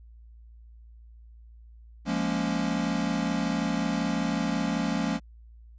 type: chord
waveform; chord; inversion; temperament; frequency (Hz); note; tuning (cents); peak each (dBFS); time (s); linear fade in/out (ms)
square; Bb minor seventh; second; equal; 174.61 / 207.7 / 233.1 / 277.2; F3 / Ab3 / Bb3 / Db4; 0 / 0 / 0 / 0; -32; 2.05-5.2; 50
effects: added 57 Hz sine -47 dBFS peak until 5.78 s + resampled to 16000 Hz